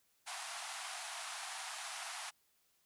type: band-pass noise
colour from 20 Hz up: pink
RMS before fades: -45 dBFS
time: 0.26-2.31 s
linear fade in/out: 20 ms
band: 670 to 11000 Hz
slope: 96 dB/octave
effects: white hiss -75 dBFS RMS until 2.85 s